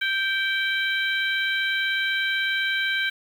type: harmonic tone with a mistuned harmonic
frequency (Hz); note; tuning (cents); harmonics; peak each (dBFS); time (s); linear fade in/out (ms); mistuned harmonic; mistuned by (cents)
784; G5; 0; 2 / 3 / 4 / 5; -24 / -28 / -30 / -32; 0.01-3.1; 10; 3; -28
effects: 8-bit